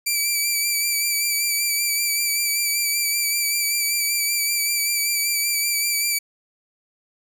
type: tone with vibrato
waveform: 10% pulse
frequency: 2328 Hz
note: D7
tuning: 16 cents flat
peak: -11 dBFS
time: 0.06-6.19 s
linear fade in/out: 10 ms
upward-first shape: sine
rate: 5.2 Hz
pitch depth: 33 cents each way
effects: none